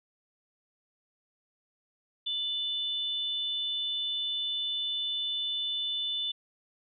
sine tone pair together, 2960 / 3520 Hz, F#7 / A7, 0 / 0 cents, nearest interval minor third, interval 300 cents, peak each -37 / -30 dBFS, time 2.26-6.32 s, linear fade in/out 10 ms, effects none

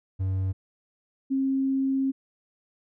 triangle / sine tone pair in turn, 94.9 / 268.4 Hz, F#2 / C4, +44 / +44 cents, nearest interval octave + tritone, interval 1800 cents, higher second, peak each -22 dBFS, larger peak neither, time 0.19-0.53 / 1.3-2.12 s, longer second, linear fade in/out 20 ms, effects none

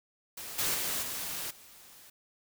white noise with level steps, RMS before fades -42 / -30 / -33 / -37 / -54 dBFS, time 0.37-2.1 s, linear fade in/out 5 ms, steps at 0.58 / 0.74 / 1.02 / 1.5 s, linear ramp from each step 10 ms, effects none

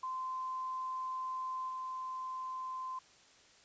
sine tone with level steps, 1035 Hz, C6, 19 cents flat, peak -36 / -38 dBFS, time 0.03-2.99 s, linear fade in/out 5 ms, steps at 1.68 s, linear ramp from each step 20 ms, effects white hiss -62 dBFS RMS until 3.64 s + resampled to 16000 Hz

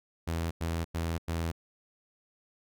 sawtooth tone bursts, 82.9 Hz, E2, 10 cents sharp, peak -26 dBFS, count 4, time 0.27-1.518 s, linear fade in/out 10 ms, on 240 ms, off 96 ms, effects none

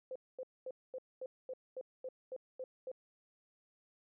sine tone bursts, 516 Hz, C5, 24 cents flat, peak -40 dBFS, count 11, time 0.11-2.916 s, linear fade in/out 2 ms, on 46 ms, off 230 ms, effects none

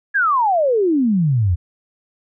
sine exponential sweep, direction down, 1700 to 81.2 Hz, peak -13 dBFS, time 0.14-1.56 s, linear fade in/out 20 ms, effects none

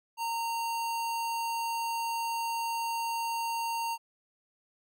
square tone, 922 Hz, A#5, 19 cents flat, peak -31 dBFS, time 0.17-3.98 s, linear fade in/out 50 ms, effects none

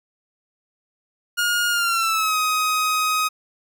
sawtooth tone with pitch glide, 1428 to 1257.6 Hz, F6 to D#6, +38 to +18 cents, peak -15 dBFS, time 1.37-3.29 s, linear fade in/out 20 ms, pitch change -220 cents, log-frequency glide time 1.7-2.37 s, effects none

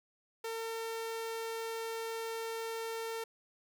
sawtooth tone, 453 Hz, A#4, 50 cents flat, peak -33 dBFS, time 0.44-3.24 s, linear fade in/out 5 ms, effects none

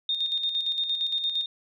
sine tone with tremolo, 3666 Hz, A#7, 30 cents flat, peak -23 dBFS, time 0.09-1.46 s, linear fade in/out 2 ms, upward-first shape square, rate 8.7 Hz, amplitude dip 50%, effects none

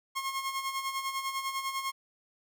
sawtooth tone with tremolo, 1078 Hz, C#6, 49 cents flat, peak -26 dBFS, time 0.15-1.92 s, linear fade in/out 20 ms, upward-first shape sine, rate 10 Hz, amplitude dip 60%, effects none

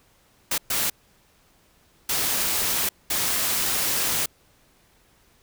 white noise bursts at uneven times, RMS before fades -24 dBFS, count 4, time 0.51-0.58 / 0.7-0.9 / 2.09-2.89 / 3.1-4.26 s, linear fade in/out 5 ms, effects pink hiss -60 dBFS RMS until 5.42 s

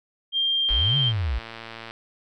sine tone with pitch glide, 3190 to 3157 Hz, G7 to G7, +30 to +12 cents, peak -20 dBFS, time 0.32-1.13 s, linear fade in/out 50 ms, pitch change -18 cents, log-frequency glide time 0.57-0.92 s
click train, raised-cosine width 0.3 ms, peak -21 dBFS, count 140, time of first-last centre 0.69-1.909 s, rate 114 Hz
sine linear two-way sweep, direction up then down, 34.65 to 144.3 to 52.1 Hz, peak -22 dBFS, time 0.7-1.39 s, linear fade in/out 10 ms, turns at 0.97 s
effects none

